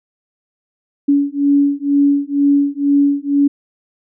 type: beating tone pair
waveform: sine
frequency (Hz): 282.5 / 284.6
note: C#4 / C#4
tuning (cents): +33 / +46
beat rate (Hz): 2.1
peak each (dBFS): -14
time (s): 1.08-3.48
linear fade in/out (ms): 10
effects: none